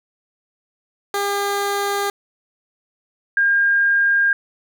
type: tone pair in turn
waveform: 15% pulse / sine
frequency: 402.7 / 1610.8 Hz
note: G4 / G6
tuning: +47 / +47 cents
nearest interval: 2 octaves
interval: 2400 cents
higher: second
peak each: -13 dBFS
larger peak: neither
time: 1.14-2.1 / 3.37-4.33 s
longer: neither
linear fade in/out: 2 ms
effects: none